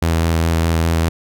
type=tone with vibrato; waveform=sawtooth; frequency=82.41 Hz; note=E2; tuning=in tune; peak=-10 dBFS; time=0.02-1.09 s; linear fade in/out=5 ms; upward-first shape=square; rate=4.9 Hz; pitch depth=12 cents each way; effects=none